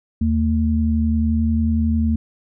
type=tone pair together; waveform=sine; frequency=78.66 / 224.8 Hz; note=D#2 / A3; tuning=+19 / +37 cents; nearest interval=octave + tritone; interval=1818 cents; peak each=-18 dBFS; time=0.21-2.16 s; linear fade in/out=5 ms; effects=none